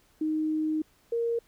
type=tone pair in turn; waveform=sine; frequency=311.1 / 466.1 Hz; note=D#4 / A#4; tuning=0 / 0 cents; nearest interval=perfect fifth; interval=700 cents; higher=second; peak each=-25 dBFS; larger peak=neither; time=0.21-0.82 / 1.12-1.39 s; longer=first; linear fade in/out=5 ms; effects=pink hiss -64 dBFS RMS until 1.47 s